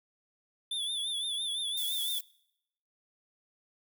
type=tone with vibrato; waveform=square; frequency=3495 Hz; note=A7; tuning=12 cents flat; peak=-32 dBFS; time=0.71-2.19 s; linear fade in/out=5 ms; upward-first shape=triangle; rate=5.9 Hz; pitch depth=84 cents each way
type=noise; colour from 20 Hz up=violet; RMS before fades=-38 dBFS; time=1.77-2.21 s; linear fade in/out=5 ms
effects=noise-tail reverb RT60 0.8 s tail -23 dB re dry